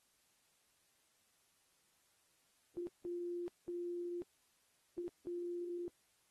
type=tone bursts at uneven times; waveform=sine; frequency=349.2 Hz; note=F4; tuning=in tune; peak=-39 dBFS; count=5; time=2.77-2.87 / 3.05-3.48 / 3.68-4.22 / 4.98-5.08 / 5.27-5.88 s; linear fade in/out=0 ms; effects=white hiss -75 dBFS RMS until 6.3 s + AAC 32 kbps